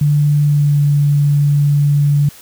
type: tone with pitch glide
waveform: sine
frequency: 146.83 to 144.56 Hz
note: D3 to D3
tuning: 0 to -27 cents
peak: -9 dBFS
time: 0.01-2.29 s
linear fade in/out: 5 ms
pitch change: -27 cents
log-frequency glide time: 0.42-0.83 s
effects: white hiss -40 dBFS RMS until 2.41 s